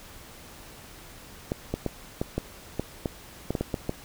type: clicks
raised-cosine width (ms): 2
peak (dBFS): -13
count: 12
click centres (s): 1.519 / 1.74 / 1.863 / 2.215 / 2.38 / 2.796 / 3.058 / 3.506 / 3.552 / 3.61 / 3.742 / 3.894
effects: pink hiss -47 dBFS RMS until 4.04 s